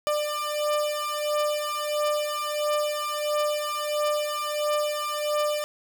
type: beating tone pair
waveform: 30% pulse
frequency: 595 / 596.5 Hz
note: D5 / D5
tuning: +22 / +27 cents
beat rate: 1.5 Hz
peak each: -25 dBFS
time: 0.07-5.64 s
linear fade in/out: 0 ms
effects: none